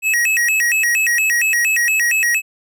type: tone with vibrato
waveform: square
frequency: 2217 Hz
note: C#7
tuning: in tune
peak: -14 dBFS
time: 0.02-2.42 s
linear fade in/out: 50 ms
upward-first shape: square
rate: 4.3 Hz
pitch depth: 270 cents each way
effects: none